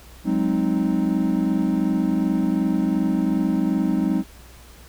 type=chord; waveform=triangle; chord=Ab dominant seventh; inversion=third; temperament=equal; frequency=185 / 207.7 / 261.6 / 311.1 Hz; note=Gb3 / Ab3 / C4 / Eb4; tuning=0 / 0 / 0 / 0 cents; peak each=-22 dBFS; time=0.24-4.24 s; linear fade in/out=50 ms; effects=added 61 Hz sine -45 dBFS peak until 4.88 s + pink hiss -48 dBFS RMS until 4.88 s